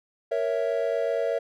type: chord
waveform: triangle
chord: A# diminished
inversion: none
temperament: equal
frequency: 466.2 / 554.4 / 659.3 Hz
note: A#4 / C#5 / E5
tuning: 0 / 0 / 0 cents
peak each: -26 dBFS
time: 0.31-1.39 s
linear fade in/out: 10 ms
effects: none

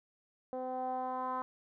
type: tone with low-pass filter sweep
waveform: 10% pulse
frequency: 256.1 Hz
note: C4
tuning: 37 cents flat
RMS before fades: -37 dBFS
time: 0.53-1.42 s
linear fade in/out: 0 ms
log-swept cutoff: 610 to 1100 Hz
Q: 4.2
effects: none

